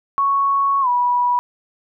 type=tone with pitch glide; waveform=sine; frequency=1108.7 to 976.4 Hz; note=C#6 to B5; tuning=0 to -20 cents; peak=-14 dBFS; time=0.18-1.39 s; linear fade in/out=0 ms; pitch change=-220 cents; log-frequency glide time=0.81-0.88 s; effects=none